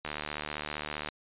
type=click train; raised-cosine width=0.3 ms; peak=-18 dBFS; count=79; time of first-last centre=0.05-1.087 s; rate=75.2 Hz; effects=resampled to 8000 Hz